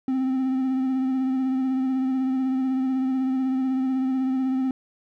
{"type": "tone with vibrato", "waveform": "triangle", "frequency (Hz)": 261.6, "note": "C4", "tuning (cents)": 0, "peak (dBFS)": -19, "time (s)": [0.08, 4.71], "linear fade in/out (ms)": 2, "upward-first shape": "triangle", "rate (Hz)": 16, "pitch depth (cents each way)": 31, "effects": []}